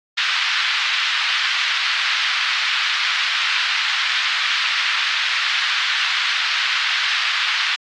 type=band-pass noise; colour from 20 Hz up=white; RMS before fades=-20 dBFS; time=0.17-7.76 s; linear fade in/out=10 ms; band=1300 to 3900 Hz; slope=24 dB/octave; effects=low-pass 7000 Hz 12 dB/octave + AAC 48 kbps